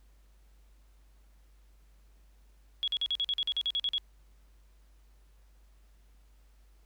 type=tone bursts; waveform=sine; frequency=3340 Hz; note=G#7; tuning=9 cents sharp; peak=-27 dBFS; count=13; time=2.83-3.981 s; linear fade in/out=0 ms; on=47 ms; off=45 ms; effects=added 50 Hz sine -57 dBFS peak until 6.85 s + pink hiss -71 dBFS RMS until 6.85 s